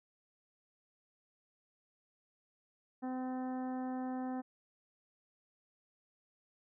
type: harmonic tone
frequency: 256.4 Hz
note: C4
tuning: 35 cents flat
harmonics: 1 / 2 / 3 / 4 / 5 / 6 / 7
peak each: -37 / -48 / -44 / -54 / -57 / -60 / -60 dBFS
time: 3.02-4.42 s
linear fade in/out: 20 ms
effects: none